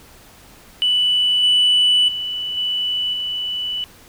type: tone with level steps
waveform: sine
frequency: 2972 Hz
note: F#7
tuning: 7 cents sharp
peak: -13 / -10 / -22 / -18 / -21 dBFS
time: 0.82-3.84 s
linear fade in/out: 0 ms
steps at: 1.43 / 2.08 / 2.57 / 3.13 s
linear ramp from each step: 5 ms
effects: tanh soft clip ceiling -9 dBFS + pink hiss -46 dBFS RMS until 4.08 s